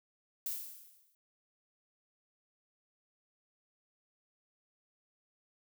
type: noise with exponential decay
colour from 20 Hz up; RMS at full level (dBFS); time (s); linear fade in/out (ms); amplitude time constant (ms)
violet; -35; 0.46-1.15; 1; 150
effects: none